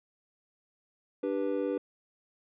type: chord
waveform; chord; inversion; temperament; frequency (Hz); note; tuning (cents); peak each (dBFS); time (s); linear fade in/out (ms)
triangle; G major; second; just; 294 / 392 / 490; D4 / G4 / B4; +2 / 0 / -14; -31 / -32 / -30; 1.23-1.78; 5
effects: resampled to 8000 Hz